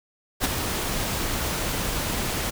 pink noise with ADSR envelope, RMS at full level -20 dBFS, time 0.4-2.51 s, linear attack 49 ms, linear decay 14 ms, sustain -7 dB, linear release 17 ms, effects none

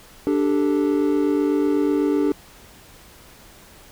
triangle chord, D suspended fourth, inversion none, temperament equal, 293.7 / 392 / 440 Hz, D4 / G4 / A4, 0 / 0 / 0 cents, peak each -17 / -21 / -23 dBFS, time 0.27-2.32 s, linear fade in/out 0 ms, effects pink hiss -47 dBFS RMS until 3.91 s

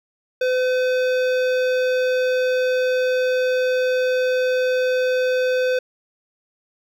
sine tone with hard clipping, 508 Hz, B4, 49 cents sharp, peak -19 dBFS, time 0.41-5.79 s, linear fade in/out 5 ms, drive 15 dB, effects none

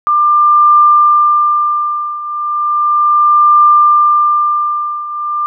sine tone with tremolo, 1193 Hz, D6, 27 cents sharp, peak -3 dBFS, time 0.07-5.46 s, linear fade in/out 0 ms, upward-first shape triangle, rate 0.35 Hz, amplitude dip 85%, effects none

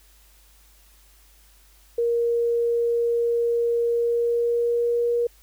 sine tone with pitch glide, 469.9 to 474.8 Hz, A#4 to A#4, +14 to +32 cents, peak -19 dBFS, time 1.98-5.27 s, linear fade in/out 5 ms, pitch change +18 cents, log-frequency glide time 3.88-5.13 s, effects added 50 Hz sine -54 dBFS peak until 5.42 s + white hiss -57 dBFS RMS until 5.42 s

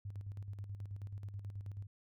sine tone with tremolo, 100 Hz, G2, 35 cents sharp, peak -40 dBFS, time 0.05-1.87 s, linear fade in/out 5 ms, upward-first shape square, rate 9.3 Hz, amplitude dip 55%, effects none

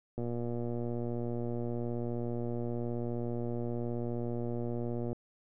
click train, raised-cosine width 2 ms, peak -24 dBFS, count 590, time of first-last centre 0.18-5.13 s, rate 119 Hz, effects none

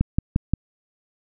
click train, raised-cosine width 5 ms, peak -6 dBFS, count 4, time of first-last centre 0.01-0.536 s, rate 5.7 Hz, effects none

